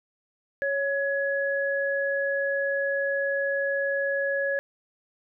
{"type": "tone pair together", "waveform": "sine", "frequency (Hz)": [555, 1683.4], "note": ["C#5", "G#6"], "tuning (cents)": [2, 23], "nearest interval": "octave + perfect fifth", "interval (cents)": 1921, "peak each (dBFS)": [-26, -27], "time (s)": [0.62, 4.59], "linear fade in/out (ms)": 0, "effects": []}